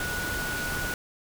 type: tone in noise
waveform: sine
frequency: 1464 Hz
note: F#6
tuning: 19 cents flat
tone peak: -31 dBFS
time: 0-0.94 s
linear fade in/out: 2 ms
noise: pink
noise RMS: -33 dBFS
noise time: 0-0.94 s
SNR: -1 dB
effects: none